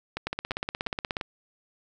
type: two click trains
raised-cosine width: 0.3 ms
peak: -15 / -13 dBFS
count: 4 / 16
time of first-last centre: 0.17-1.212 / 0.27-1.168 s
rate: 2.88 / 16.7 Hz
effects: none